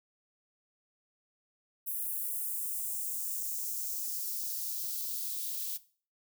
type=noise with high-pass filter sweep; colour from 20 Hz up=violet; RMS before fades=-36 dBFS; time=1.86-5.78 s; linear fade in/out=20 ms; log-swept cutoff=11000 to 3300 Hz; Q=1.7; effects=noise-tail reverb RT60 0.4 s tail -17 dB re dry